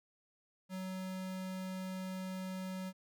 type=tone; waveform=square; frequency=187.1 Hz; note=F#3; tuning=20 cents sharp; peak=-40 dBFS; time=0.69-2.93 s; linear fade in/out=50 ms; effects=none